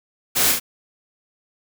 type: noise with echo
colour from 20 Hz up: white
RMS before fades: -19 dBFS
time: 0.35-0.53 s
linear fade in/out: 20 ms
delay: 35 ms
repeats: 2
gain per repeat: -3 dB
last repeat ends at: 0.6 s
effects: none